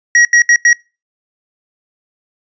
square tone bursts at uneven times, 1904 Hz, A#6, 36 cents sharp, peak -6 dBFS, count 4, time 0.15-0.25 / 0.33-0.42 / 0.49-0.56 / 0.65-0.73 s, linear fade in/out 2 ms, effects noise-tail reverb RT60 0.3 s tail -26 dB re dry + resampled to 16000 Hz

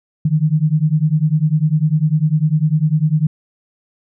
sine beating tone pair, 149.4 / 159.4 Hz, D3 / D#3, +30 / +42 cents, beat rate 10 Hz, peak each -15 dBFS, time 0.25-3.27 s, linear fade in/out 5 ms, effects none

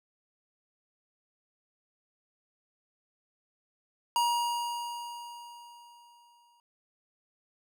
square tone with exponential decay, 950 Hz, A#5, 33 cents sharp, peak -24 dBFS, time 4.16-6.6 s, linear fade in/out 1 ms, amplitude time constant 530 ms, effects none

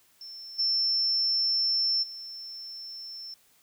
sine tone with level steps, 5360 Hz, E8, 28 cents sharp, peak -40 / -23 / -38 dBFS, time 0.21-3.34 s, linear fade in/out 2 ms, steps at 0.58 / 2.02 s, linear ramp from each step 20 ms, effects white hiss -63 dBFS RMS until 3.62 s

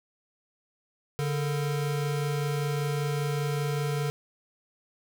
square tone pair together, 143.82 / 456.6 Hz, D3 / A#4, -36 / -36 cents, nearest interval octave + minor sixth, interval 2000 cents, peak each -28 / -35 dBFS, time 1.19-4.1 s, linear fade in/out 0 ms, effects none

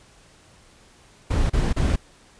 brown noise bursts, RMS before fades -20 dBFS, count 3, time 1.3-1.962 s, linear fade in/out 10 ms, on 200 ms, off 31 ms, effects pink hiss -53 dBFS RMS until 2.39 s + resampled to 22050 Hz

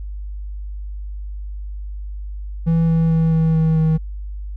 triangle tone with pitch steps, 164.81 / 163.58 / 162.35 / 161.14 / 159.93 / 158.74 Hz, E3 / E3 / E3 / E3 / D#3 / D#3, 0 / -13 / -26 / -39 / +48 / +35 cents, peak -11 dBFS, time 2.66-3.98 s, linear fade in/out 20 ms, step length 220 ms, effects added 50 Hz sine -26 dBFS peak until 4.56 s

